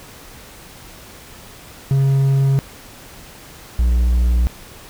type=tone pair in turn; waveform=triangle; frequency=136.3 / 60.09 Hz; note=C#3 / B1; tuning=-29 / -47 cents; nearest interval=octave + major second; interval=1418 cents; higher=first; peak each=-10 dBFS; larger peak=neither; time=1.91-2.59 / 3.79-4.47 s; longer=neither; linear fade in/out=0 ms; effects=pink hiss -40 dBFS RMS until 4.89 s